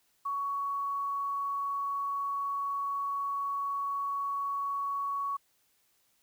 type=tone with quantisation; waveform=sine; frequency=1119 Hz; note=C#6; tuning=16 cents sharp; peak=-30 dBFS; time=0.25-5.37 s; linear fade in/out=10 ms; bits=10; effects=white hiss -71 dBFS RMS until 6.22 s